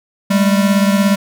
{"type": "beating tone pair", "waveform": "square", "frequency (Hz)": [197.4, 214.4], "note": ["G3", "A3"], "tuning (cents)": [12, -45], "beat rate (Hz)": 17, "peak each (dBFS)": [-12, -18], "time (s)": [0.3, 1.16], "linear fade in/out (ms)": 10, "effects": []}